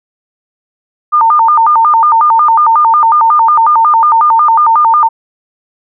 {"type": "tone with vibrato", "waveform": "sine", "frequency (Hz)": 1047, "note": "C6", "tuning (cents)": 1, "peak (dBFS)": -4, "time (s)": [1.12, 5.09], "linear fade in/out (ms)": 20, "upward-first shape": "square", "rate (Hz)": 5.5, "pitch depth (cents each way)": 250, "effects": []}